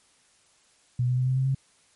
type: tone with pitch steps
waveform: sine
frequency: 123.47 / 125.56 / 127.68 / 129.83 / 132.03 / 134.26 Hz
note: B2 / B2 / C3 / C3 / C3 / C3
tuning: 0 / +29 / -42 / -13 / +16 / +45 cents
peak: -21 dBFS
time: 0.99-1.548 s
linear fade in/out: 5 ms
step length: 93 ms
effects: white hiss -62 dBFS RMS until 1.95 s + MP3 48 kbps